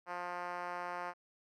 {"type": "tone with band-pass filter", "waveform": "5% pulse", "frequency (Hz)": 176.8, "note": "F3", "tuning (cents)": 22, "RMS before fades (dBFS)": -41, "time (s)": [0.06, 1.14], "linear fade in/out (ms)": 50, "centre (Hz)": 870, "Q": 1.2, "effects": []}